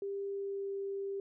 sine tone with pitch glide, 397.3 to 394.6 Hz, G4 to G4, +23 to +11 cents, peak -35 dBFS, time 0.02-1.2 s, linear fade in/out 2 ms, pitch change -12 cents, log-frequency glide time 0.28-0.74 s, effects none

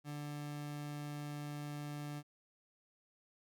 30% pulse tone, 146.83 Hz, D3, in tune, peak -39 dBFS, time 0.04-2.23 s, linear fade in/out 50 ms, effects none

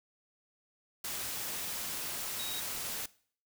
sine tone in noise, 3795 Hz, A#7, 30 cents sharp, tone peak -40 dBFS, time 2.39-2.6 s, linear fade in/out 5 ms, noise white, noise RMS -38 dBFS, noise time 1.04-3.06 s, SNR -5 dB, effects noise-tail reverb RT60 0.5 s tail -20 dB re dry

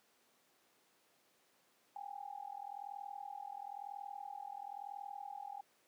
sine tone with amplitude modulation, 810 Hz, G#5, 43 cents flat, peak -40 dBFS, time 1.96-5.61 s, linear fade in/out 2 ms, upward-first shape sine, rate 41 Hz, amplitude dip 95%, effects pink hiss -72 dBFS RMS until 5.87 s + high-pass 300 Hz 12 dB/octave

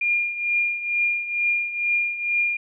sine tone with tremolo, 2411 Hz, D7, 45 cents sharp, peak -17 dBFS, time 0.01-2.57 s, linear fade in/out 5 ms, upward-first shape triangle, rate 2.2 Hz, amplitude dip 75%, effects none

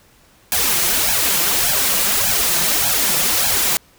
white noise with flanger, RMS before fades -17 dBFS, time 0.52-3.77 s, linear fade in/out 0 ms, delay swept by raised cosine 1.2 to 5.9 ms, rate 1.7 Hz, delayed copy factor +0.85, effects pink hiss -52 dBFS RMS until 3.98 s

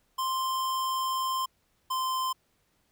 square tone pair in turn, 1046.5 / 1038.1 Hz, C6 / C6, 0 / -14 cents, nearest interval unison, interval 14 cents, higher first, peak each -28 dBFS, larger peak neither, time 0.18-1.46 / 1.9-2.33 s, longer first, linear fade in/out 10 ms, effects pink hiss -71 dBFS RMS until 2.91 s

